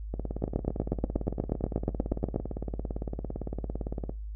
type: two click trains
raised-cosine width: 2 ms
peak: -13 / -20 dBFS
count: 17 / 71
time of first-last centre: 0.44-2.361 / 0.14-4.095 s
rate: 8.33 / 17.7 Hz
effects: noise-tail reverb RT60 0.2 s tail -18 dB re dry + added 52 Hz sine -35 dBFS peak until 4.35 s